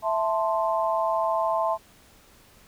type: chord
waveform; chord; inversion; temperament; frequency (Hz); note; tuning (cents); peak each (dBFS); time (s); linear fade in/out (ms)
sine; A minor; second; equal; 659.3 / 880 / 1046.5; E5 / A5 / C6; 0 / 0 / 0; -25 / -27 / -27; 0.02-1.78; 50
effects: pink hiss -55 dBFS RMS until 2.67 s